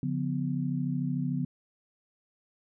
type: tone cluster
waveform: sine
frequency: 143.1 / 176.5 / 250.1 Hz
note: D3 / F3 / B3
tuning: -45 / +19 / +22 cents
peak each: -31 / -33 / -32 dBFS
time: 0.03-1.45 s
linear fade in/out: 2 ms
effects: none